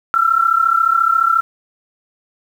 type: tone pair together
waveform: sine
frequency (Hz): 1331 / 1365.3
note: E6 / F6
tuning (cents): +16 / -40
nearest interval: unison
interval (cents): 44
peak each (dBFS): -14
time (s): 0.14-1.41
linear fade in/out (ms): 0
effects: 7-bit